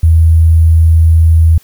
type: tone with sample-and-hold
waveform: sine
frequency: 81.4 Hz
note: E2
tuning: 21 cents flat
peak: -3 dBFS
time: 0.03-1.58 s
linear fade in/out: 5 ms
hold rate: 11025 Hz
effects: white hiss -46 dBFS RMS until 1.63 s